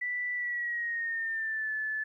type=tone with pitch glide; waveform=sine; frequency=1972 to 1736.7 Hz; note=B6 to A6; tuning=-3 to -23 cents; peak=-30 dBFS; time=0.01-2.04 s; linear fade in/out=10 ms; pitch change=-220 cents; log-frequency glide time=0.34-1.72 s; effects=12-bit